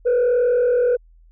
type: tone with frequency modulation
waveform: sine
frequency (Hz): 489.6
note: B4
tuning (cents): -15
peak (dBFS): -12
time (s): 0.05-0.97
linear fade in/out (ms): 20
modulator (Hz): 41.2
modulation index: 0.48
effects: tanh soft clip ceiling -13 dBFS + added 41 Hz sine -47 dBFS peak until 1.31 s